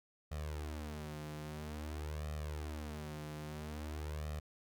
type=tone with flanger; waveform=sawtooth; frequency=75.7 Hz; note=D#2; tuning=47 cents flat; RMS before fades=-43 dBFS; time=0.31-4.4 s; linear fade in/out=10 ms; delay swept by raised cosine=1.6 to 5.9 ms; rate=0.5 Hz; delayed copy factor=+0.85; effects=none